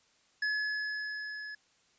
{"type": "tone with level ramp", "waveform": "square", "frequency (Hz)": 1703, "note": "G#6", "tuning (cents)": 43, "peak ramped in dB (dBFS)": [-29, -41], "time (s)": [0.42, 1.55], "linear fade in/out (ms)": 5, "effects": ["white hiss -68 dBFS RMS until 1.98 s", "resampled to 16000 Hz"]}